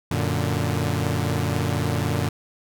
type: chord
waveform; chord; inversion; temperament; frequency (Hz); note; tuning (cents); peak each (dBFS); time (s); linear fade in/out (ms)
sawtooth; Gb augmented; none; equal; 92.5 / 116.54 / 146.83; Gb2 / Bb2 / D3; 0 / 0 / 0; -22; 0.11-2.29; 5
effects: none